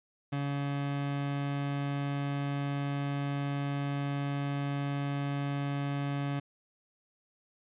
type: tone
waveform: 30% pulse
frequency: 141.4 Hz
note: C#3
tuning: 35 cents sharp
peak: -28 dBFS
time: 0.32-6.4 s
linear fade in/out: 10 ms
effects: resampled to 8000 Hz